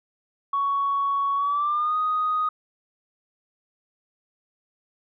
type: tone with pitch glide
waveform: sine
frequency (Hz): 1116 to 1245.5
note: C#6 to D#6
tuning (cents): +11 to +1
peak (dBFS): -20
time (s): 0.53-2.49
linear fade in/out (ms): 5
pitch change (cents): +190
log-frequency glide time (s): 1.36-1.97
effects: tanh soft clip ceiling -16 dBFS